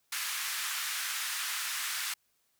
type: band-pass noise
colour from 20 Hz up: pink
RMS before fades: -35 dBFS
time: 0.12-2.14 s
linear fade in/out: 5 ms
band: 1300 to 16000 Hz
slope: 24 dB/octave
effects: white hiss -74 dBFS RMS until 2.59 s